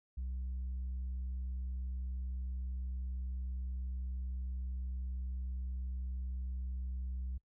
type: tone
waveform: sine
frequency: 63.5 Hz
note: B1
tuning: 49 cents sharp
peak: -34 dBFS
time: 0.17-7.38 s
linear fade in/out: 10 ms
effects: noise-tail reverb RT60 0.1 s tail -26 dB re dry + tanh soft clip ceiling -35 dBFS